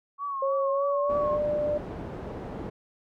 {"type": "tone with vibrato", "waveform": "sine", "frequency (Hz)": 1108.7, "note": "C#6", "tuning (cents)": 0, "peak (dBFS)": -29, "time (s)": [0.18, 1.39], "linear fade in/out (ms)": 50, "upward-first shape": "triangle", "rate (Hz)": 3.3, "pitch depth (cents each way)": 66}
{"type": "tone with pitch glide", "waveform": "sine", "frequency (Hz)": [545, 594.3], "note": ["C#5", "D5"], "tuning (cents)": [-29, 20], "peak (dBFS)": -24, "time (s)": [0.42, 1.78], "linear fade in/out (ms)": 5, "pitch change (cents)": 149, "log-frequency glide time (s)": [0.62, 1.28]}
{"type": "low-pass noise", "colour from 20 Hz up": "white", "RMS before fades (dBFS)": -37, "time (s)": [1.09, 2.7], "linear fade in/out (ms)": 10, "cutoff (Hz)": 490, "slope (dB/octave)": 12}
{"effects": []}